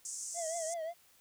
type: band-pass noise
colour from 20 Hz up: white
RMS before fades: -42 dBFS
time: 0.05-0.74 s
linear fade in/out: 2 ms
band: 6000 to 8500 Hz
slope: 48 dB/octave
type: tone with vibrato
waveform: triangle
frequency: 659.3 Hz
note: E5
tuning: in tune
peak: -34 dBFS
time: 0.34-0.94 s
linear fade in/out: 50 ms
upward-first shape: triangle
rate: 5.6 Hz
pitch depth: 100 cents each way
effects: white hiss -65 dBFS RMS until 1.2 s